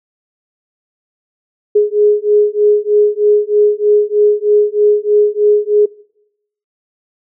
sine beating tone pair, 415.9 / 419.1 Hz, G#4 / G#4, +2 / +16 cents, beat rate 3.2 Hz, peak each -11 dBFS, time 1.75-5.86 s, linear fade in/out 10 ms, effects noise-tail reverb RT60 0.8 s tail -23 dB re dry

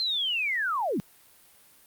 sine linear sweep, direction down, 4186 to 155.56 Hz, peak -25 dBFS, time 0-1 s, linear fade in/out 0 ms, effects white hiss -57 dBFS RMS until 1.86 s + Opus 48 kbps

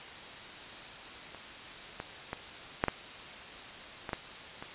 clicks, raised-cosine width 0.5 ms, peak -30 / -22 / -20 / -10 / -13 / -21 / -17 / -26 dBFS, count 8, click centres 1.347 / 2.001 / 2.331 / 2.839 / 2.883 / 4.092 / 4.132 / 4.625 s, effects white hiss -45 dBFS RMS until 4.74 s + resampled to 8000 Hz

